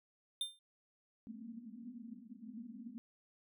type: tone with exponential decay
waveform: square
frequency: 3600 Hz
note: A7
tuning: 39 cents sharp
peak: -33 dBFS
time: 0.41-0.59 s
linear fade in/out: 2 ms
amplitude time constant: 39 ms
type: band-pass noise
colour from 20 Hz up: white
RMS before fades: -50 dBFS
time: 1.27-2.98 s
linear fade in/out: 0 ms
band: 210 to 250 Hz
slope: 96 dB/octave
effects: none